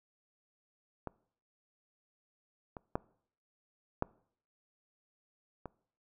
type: clicks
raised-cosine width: 1 ms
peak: -24 / -29 / -17 / -16 / -27 dBFS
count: 5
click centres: 1.073 / 2.768 / 2.955 / 4.024 / 5.657 s
effects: noise-tail reverb RT60 0.6 s tail -23 dB re dry